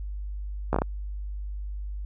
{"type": "slowing click train", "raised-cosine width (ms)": 1, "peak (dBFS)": -10, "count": 5, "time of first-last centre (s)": [0.73, 0.819], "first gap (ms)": 14, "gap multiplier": 1.32, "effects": ["added 50 Hz sine -31 dBFS peak until 2.05 s"]}